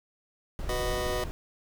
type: noise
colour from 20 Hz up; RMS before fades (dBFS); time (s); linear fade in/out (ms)
brown; -34; 0.59-1.31; 0
type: chord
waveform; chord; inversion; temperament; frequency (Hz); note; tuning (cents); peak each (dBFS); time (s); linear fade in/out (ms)
sawtooth; B major; second; just; 370.4 / 493.9 / 617.4; F#4 / B4 / D#5; +2 / 0 / -14; -30; 0.69-1.24; 2
effects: none